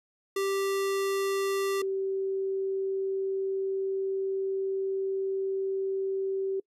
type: tone pair in turn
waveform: square / sine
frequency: 391.9 / 386.3 Hz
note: G4 / G4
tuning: 0 / -25 cents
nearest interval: unison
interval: 25 cents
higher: first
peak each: -27 dBFS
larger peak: neither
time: 0.36-1.82 / 1.82-6.6 s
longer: second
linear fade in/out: 5 ms
effects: noise-tail reverb RT60 0.1 s tail -25 dB re dry + resampled to 32000 Hz

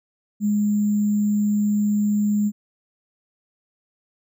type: tone with sample-and-hold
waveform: sine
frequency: 207.7 Hz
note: G#3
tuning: in tune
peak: -17 dBFS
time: 0.4-2.52 s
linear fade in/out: 50 ms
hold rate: 7350 Hz
effects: none

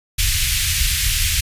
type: band-stop noise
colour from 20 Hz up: pink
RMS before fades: -18 dBFS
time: 0.18-1.41 s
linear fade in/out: 10 ms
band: 100 to 2100 Hz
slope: 24 dB/octave
effects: resampled to 32000 Hz

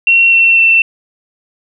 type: tone with pitch steps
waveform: sine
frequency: 2728 / 2708 / 2687 Hz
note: F7 / E7 / E7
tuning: -41 / +46 / +33 cents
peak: -5 dBFS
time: 0.07-0.82 s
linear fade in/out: 2 ms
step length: 250 ms
effects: none

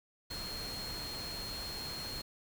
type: tone in noise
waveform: sine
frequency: 4245 Hz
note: C8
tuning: 24 cents sharp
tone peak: -41 dBFS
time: 0.3-2.22 s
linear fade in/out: 10 ms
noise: pink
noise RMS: -44 dBFS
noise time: 0.3-2.22 s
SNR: 0 dB
effects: none

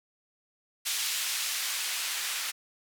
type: noise with band-pass filter sweep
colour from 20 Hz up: blue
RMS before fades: -32 dBFS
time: 0.85-2.52 s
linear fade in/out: 20 ms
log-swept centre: 2800 to 1800 Hz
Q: 0.71
effects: none

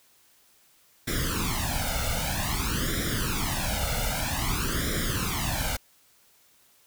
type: noise with flanger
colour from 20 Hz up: pink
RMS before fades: -28 dBFS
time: 1.07-5.77 s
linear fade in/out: 10 ms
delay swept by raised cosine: 0.55 to 1.42 ms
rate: 0.52 Hz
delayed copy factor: +0.95
effects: white hiss -61 dBFS RMS until 6.86 s

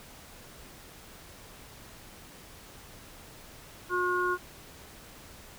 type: harmonic tone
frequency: 360 Hz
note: F#4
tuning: 47 cents flat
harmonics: 1 / 3 / 4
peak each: -30 / -30 / -30 dBFS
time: 3.89-4.38 s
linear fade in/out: 50 ms
effects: pink hiss -50 dBFS RMS until 5.58 s

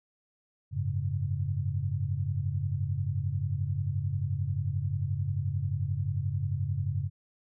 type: chord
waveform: sine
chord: F# suspended second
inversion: none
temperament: equal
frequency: 92.5 / 103.83 / 138.59 Hz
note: F#2 / G#2 / C#3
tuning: 0 / 0 / 0 cents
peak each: -32 dBFS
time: 0.71-7.1 s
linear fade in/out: 50 ms
effects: none

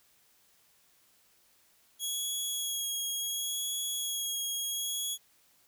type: tone with vibrato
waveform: 15% pulse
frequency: 3322 Hz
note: G#7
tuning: in tune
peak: -25 dBFS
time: 1.99-5.18 s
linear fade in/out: 50 ms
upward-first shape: sine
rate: 0.7 Hz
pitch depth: 17 cents each way
effects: white hiss -66 dBFS RMS until 5.67 s

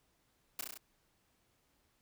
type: noise with echo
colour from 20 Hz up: white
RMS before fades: -39 dBFS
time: 0.59-0.61 s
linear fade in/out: 2 ms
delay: 33 ms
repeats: 5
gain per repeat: -2 dB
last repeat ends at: 0.775 s
effects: pink hiss -75 dBFS RMS until 2.01 s

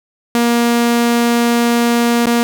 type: tone with dropouts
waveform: sawtooth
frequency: 236.4 Hz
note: A#3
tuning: 24 cents sharp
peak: -7 dBFS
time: 0.35-2.43 s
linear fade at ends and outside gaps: 0 ms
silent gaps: 2.257-2.269 s
effects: none

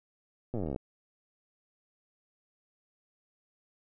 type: slowing click train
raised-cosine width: 2 ms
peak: -22 dBFS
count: 20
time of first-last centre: 0.54-0.761 s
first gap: 8 ms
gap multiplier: 1.04
effects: none

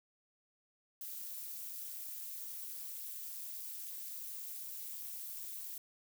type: noise with amplitude modulation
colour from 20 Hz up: violet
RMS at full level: -41 dBFS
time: 1.01-5.78 s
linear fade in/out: 2 ms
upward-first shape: sine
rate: 296 Hz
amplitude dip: 90%
effects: none

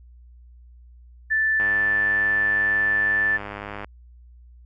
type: tone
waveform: sine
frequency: 1760 Hz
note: A6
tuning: in tune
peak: -18 dBFS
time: 1.3-3.38 s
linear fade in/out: 20 ms
type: click train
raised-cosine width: 0.5 ms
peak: -18 dBFS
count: 230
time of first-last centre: 1.6-3.845 s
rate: 102 Hz
effects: added 60 Hz sine -45 dBFS peak until 4.65 s

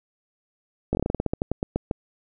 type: slowing click train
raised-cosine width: 2 ms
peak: -10 dBFS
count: 16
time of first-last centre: 0.93-1.912 s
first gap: 19 ms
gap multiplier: 1.16
effects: none

